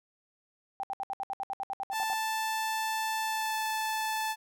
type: tone bursts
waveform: sine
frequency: 784 Hz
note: G5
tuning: in tune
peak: -31 dBFS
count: 14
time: 0.8-2.133 s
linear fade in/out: 0 ms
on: 33 ms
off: 67 ms
type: tone with pitch glide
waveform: sawtooth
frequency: 880 to 874.4 Hz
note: A5 to A5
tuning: 0 to -11 cents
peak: -26 dBFS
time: 1.91-4.36 s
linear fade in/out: 50 ms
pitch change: -11 cents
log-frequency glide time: 3.21-3.59 s
effects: none